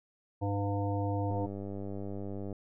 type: harmonic tone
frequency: 100.6 Hz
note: G2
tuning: 45 cents sharp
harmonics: 1 / 3 / 5 / 7 / 9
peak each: -31 / -36 / -38 / -39 / -41 dBFS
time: 0.41-1.47 s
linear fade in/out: 20 ms
type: click train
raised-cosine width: 2 ms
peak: -27 dBFS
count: 122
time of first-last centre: 1.31-2.527 s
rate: 99.4 Hz
effects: none